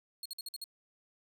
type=tone bursts; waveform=sawtooth; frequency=4300 Hz; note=C8; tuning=47 cents sharp; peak=-36 dBFS; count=6; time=0.23-0.641 s; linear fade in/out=2 ms; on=26 ms; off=51 ms; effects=none